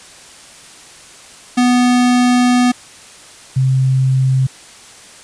square / sine tone pair in turn, 246.9 / 131.59 Hz, B3 / C3, 0 / +10 cents, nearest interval major seventh, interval 1090 cents, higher first, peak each -10 dBFS, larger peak neither, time 1.57-2.72 / 3.56-4.47 s, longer first, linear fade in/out 10 ms, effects white hiss -39 dBFS RMS until 5.23 s + resampled to 22050 Hz

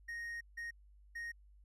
triangle tone bursts at uneven times, 1864.7 Hz, A#6, in tune, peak -39 dBFS, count 3, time 0.08-0.41 / 0.57-0.71 / 1.15-1.32 s, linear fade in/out 10 ms, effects added 50 Hz sine -59 dBFS peak until 1.64 s + resampled to 32000 Hz

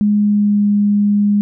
sine tone with pitch glide, 207.7 to 205.2 Hz, G#3 to G#3, 0 to -21 cents, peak -10 dBFS, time 0.01-1.41 s, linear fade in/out 0 ms, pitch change -21 cents, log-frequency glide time 0.14-0.67 s, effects none

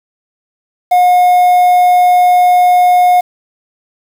triangle tone with quantisation, 720 Hz, F#5, 47 cents flat, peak -3 dBFS, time 0.91-3.21 s, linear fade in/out 10 ms, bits 5, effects none

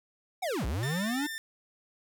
square linear two-way sweep, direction down then up, 784 to 51.8 to 303.4 Hz, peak -30 dBFS, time 0.42-1.27 s, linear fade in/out 10 ms, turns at 0.66 s
sawtooth tone, 1794 Hz, A6, 33 cents sharp, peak -32 dBFS, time 0.83-1.38 s, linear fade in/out 0 ms
effects none

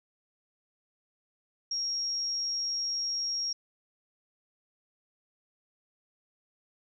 sine tone, 5588 Hz, F8, in tune, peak -29 dBFS, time 1.71-3.53 s, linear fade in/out 5 ms, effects none

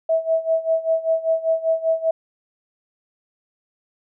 sine tone with tremolo, 650 Hz, E5, 24 cents flat, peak -14 dBFS, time 0.09-2.11 s, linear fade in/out 5 ms, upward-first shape sine, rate 5.1 Hz, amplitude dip 85%, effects none

